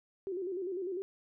sine tone with vibrato, 370 Hz, F#4, in tune, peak -34 dBFS, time 0.27-1.02 s, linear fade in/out 0 ms, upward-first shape square, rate 10 Hz, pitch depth 86 cents each way, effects none

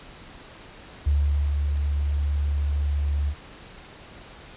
sine tone with ADSR envelope, 72.2 Hz, D2, 29 cents flat, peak -17 dBFS, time 1.06-3.35 s, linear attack 12 ms, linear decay 440 ms, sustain -4 dB, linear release 67 ms, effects pink hiss -45 dBFS RMS until 4.56 s + resampled to 8000 Hz

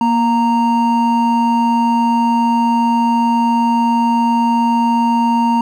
triangle tone pair together, 235.7 / 927.4 Hz, A#3 / A#5, +19 / -9 cents, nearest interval 2 octaves, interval 2372 cents, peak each -12 dBFS, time 0.01-5.61 s, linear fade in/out 2 ms, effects none

